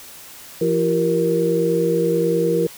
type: tone cluster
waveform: sine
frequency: 169.6 / 338.2 / 387.7 / 469.1 Hz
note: E3 / E4 / G4 / A#4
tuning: +50 / +44 / -19 / +11 cents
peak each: -23 / -22 / -25 / -18 dBFS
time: 0.61-2.67 s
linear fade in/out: 5 ms
effects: white hiss -40 dBFS RMS until 2.77 s